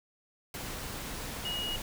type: tone in noise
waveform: sine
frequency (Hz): 2887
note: F#7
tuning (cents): -43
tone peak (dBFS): -33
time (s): 1.45-1.76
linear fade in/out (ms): 2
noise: pink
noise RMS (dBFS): -39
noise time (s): 0.54-1.82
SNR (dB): +3
effects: none